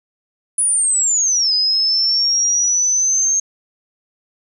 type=linear two-way sweep; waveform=sine; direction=down then up; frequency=9956 to 4978 to 6430 Hz; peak=-13 dBFS; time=0.58-3.4 s; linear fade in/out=5 ms; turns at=1.53 s; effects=none